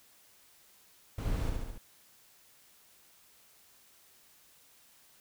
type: noise with echo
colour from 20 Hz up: brown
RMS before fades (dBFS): -33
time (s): 1.18-1.5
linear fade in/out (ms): 5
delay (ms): 70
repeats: 4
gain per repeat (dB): -3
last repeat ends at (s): 1.78
effects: white hiss -62 dBFS RMS until 5.2 s